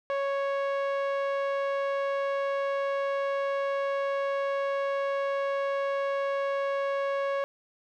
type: tone with low-pass filter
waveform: sawtooth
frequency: 554.4 Hz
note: C#5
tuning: in tune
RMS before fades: -29 dBFS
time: 0.1-7.44 s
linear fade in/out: 0 ms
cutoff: 1900 Hz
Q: 0.66
effects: none